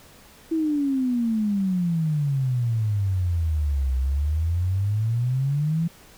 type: exponential two-way sweep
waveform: sine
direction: down then up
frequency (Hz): 329.6 to 63.7 to 169.5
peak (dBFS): -20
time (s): 0.51-5.88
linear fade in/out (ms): 10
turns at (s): 3.96
effects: pink hiss -50 dBFS RMS until 6.17 s